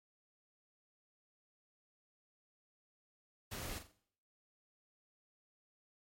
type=noise with echo; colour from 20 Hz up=pink; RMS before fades=-44 dBFS; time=3.51-3.79 s; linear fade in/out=10 ms; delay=43 ms; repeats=3; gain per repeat=-9 dB; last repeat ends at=3.919 s; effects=noise-tail reverb RT60 0.6 s tail -18 dB re dry + MP3 64 kbps